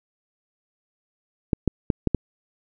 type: clicks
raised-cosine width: 3 ms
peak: -6 dBFS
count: 5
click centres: 1.532 / 1.677 / 1.902 / 2.073 / 2.147 s
effects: none